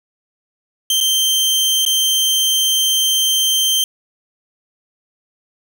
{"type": "tone with dropouts", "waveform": "sawtooth", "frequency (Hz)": 3136, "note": "G7", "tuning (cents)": 0, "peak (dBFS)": -10, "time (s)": [0.9, 3.84], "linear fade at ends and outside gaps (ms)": 2, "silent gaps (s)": [[1.004, 1.009], [1.852, 1.862]], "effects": []}